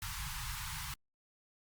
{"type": "band-stop noise", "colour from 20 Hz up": "pink", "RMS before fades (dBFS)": -41, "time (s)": [0.02, 0.94], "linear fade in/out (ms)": 2, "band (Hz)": [160, 840], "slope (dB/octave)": 96, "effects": ["Opus 48 kbps"]}